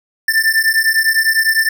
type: beating tone pair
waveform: square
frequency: 1774 / 1783.9 Hz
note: A6 / A6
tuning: +14 / +23 cents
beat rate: 9.9 Hz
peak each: -15 dBFS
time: 0.28-1.69 s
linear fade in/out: 5 ms
effects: none